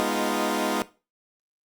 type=chord; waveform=15% pulse; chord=F half-diminished seventh; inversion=first; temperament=equal with one note detuned; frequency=207.7 / 246.9 / 309.2 / 349.2 Hz; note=Ab3 / Cb4 / Eb4 / F4; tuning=0 / 0 / -11 / 0 cents; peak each=-23 dBFS; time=0-0.82 s; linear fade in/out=0 ms; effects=noise-tail reverb RT60 0.3 s tail -17 dB re dry + Opus 48 kbps